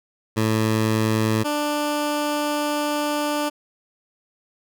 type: tone pair in turn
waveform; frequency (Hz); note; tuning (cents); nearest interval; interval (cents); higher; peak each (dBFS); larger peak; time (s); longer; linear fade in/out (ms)
15% pulse; 110 / 295.5; A2 / D4; 0 / +11; octave + perfect fourth; 1711; second; -12 / -15; first; 0.36-1.44 / 1.44-3.5; second; 20
effects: none